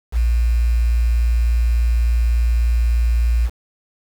sine tone with quantisation, 58.27 Hz, A#1, in tune, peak -13 dBFS, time 0.12-3.5 s, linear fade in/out 50 ms, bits 6, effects none

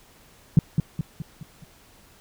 sine tone with echo, 155.56 Hz, D#3, in tune, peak -9 dBFS, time 0.57-0.59 s, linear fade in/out 2 ms, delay 210 ms, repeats 5, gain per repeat -6 dB, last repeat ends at 1.64 s, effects pink hiss -54 dBFS RMS until 2.2 s

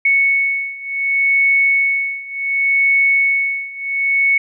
sine beating tone pair, 2213 / 2213.68 Hz, C#7 / C#7, -3 / -3 cents, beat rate 0.68 Hz, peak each -17 / -15 dBFS, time 0.05-4.38 s, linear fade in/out 5 ms, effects none

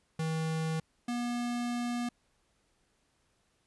square tone pair in turn, 160 / 240.8 Hz, D#3 / B3, +49 / -44 cents, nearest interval perfect fifth, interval 707 cents, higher second, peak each -31 / -32 dBFS, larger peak first, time 0.19-0.8 / 1.08-2.09 s, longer second, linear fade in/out 5 ms, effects pink hiss -73 dBFS RMS until 3.66 s + resampled to 24000 Hz

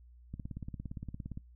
click train, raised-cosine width 5 ms, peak -28 dBFS, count 19, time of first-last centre 0.34-1.374 s, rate 17.4 Hz, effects noise-tail reverb RT60 0.1 s tail -21 dB re dry + added 60 Hz sine -54 dBFS peak until 1.55 s

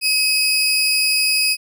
30% pulse tone pair together, 2552 / 4868 Hz, D#7 / D#8, +43 / -39 cents, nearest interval major seventh, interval 1118 cents, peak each -15 dBFS, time 0.01-1.57 s, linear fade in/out 50 ms, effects none

